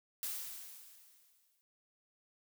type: noise with exponential decay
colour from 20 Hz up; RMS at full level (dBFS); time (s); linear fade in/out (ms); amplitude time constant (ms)
blue; -38; 0.23-1.61; 0; 300
effects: none